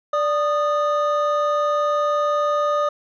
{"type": "tone pair together", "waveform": "triangle", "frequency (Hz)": [587.3, 1233], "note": ["D5", "D#6"], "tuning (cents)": [0, -16], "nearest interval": "octave + minor second", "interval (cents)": 1284, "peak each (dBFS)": [-18, -19], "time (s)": [0.13, 2.89], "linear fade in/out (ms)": 5, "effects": ["resampled to 16000 Hz"]}